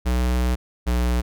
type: tone pair in turn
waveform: square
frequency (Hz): 61.74 / 60.57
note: B1 / B1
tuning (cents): 0 / -33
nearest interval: unison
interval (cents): 33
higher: first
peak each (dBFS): -19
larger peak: neither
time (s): 0.05-0.56 / 0.86-1.22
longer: first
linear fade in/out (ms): 20
effects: none